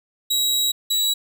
sawtooth tone pair in turn, 3858 / 3901 Hz, B7 / B7, -41 / -22 cents, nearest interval unison, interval 19 cents, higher second, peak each -15 dBFS, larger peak neither, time 0.3-0.72 / 0.9-1.14 s, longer first, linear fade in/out 10 ms, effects none

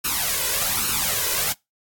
white noise with flanger, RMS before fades -23 dBFS, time 0.04-1.53 s, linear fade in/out 10 ms, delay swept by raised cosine 0.73 to 2.03 ms, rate 1.2 Hz, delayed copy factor +0.75, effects noise-tail reverb RT60 0.2 s tail -24 dB re dry + AAC 64 kbps

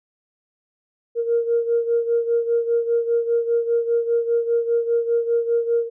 sine beating tone pair, 466.2 / 471.2 Hz, A#4 / A#4, 0 / +19 cents, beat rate 5 Hz, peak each -18 / -23 dBFS, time 1.15-5.9 s, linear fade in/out 50 ms, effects tanh soft clip ceiling -10 dBFS

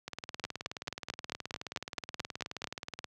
two click trains, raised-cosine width 0.2 ms, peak -16 / -21 dBFS, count 11 / 57, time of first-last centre 0.44-2.643 / 0.08-3.043 s, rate 4.54 / 18.9 Hz, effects high-pass 80 Hz 12 dB/octave

